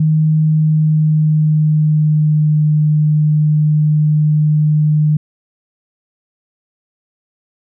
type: tone with pitch glide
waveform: sine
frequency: 155.8 to 151.98 Hz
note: D#3 to D#3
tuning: +3 to -40 cents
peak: -9 dBFS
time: 0-5.17 s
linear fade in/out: 5 ms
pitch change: -43 cents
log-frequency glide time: 0.39-2.64 s
effects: none